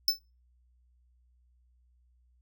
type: tone with exponential decay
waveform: square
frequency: 5274 Hz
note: E8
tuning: in tune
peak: -18 dBFS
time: 0.08-0.19 s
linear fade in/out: 2 ms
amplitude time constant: 23 ms
effects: noise-tail reverb RT60 0.3 s tail -26 dB re dry + added 61 Hz sine -63 dBFS peak until 2.41 s